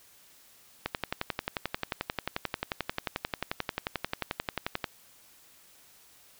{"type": "click train", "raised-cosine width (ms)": 0.3, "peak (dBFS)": -13, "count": 46, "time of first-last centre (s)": [0.86, 4.842], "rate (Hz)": 11.3, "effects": ["white hiss -58 dBFS RMS until 6.39 s"]}